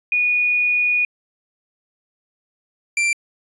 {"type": "tone pair in turn", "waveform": ["sine", "45% pulse"], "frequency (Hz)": [2458, 2358], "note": ["D#7", "D7"], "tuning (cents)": [-22, 6], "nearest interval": "minor second", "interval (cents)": 72, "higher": "first", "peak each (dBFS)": [-15, -16], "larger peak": "first", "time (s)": [[0.12, 1.05], [2.97, 3.13]], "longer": "first", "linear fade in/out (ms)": 2, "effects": ["resampled to 24000 Hz"]}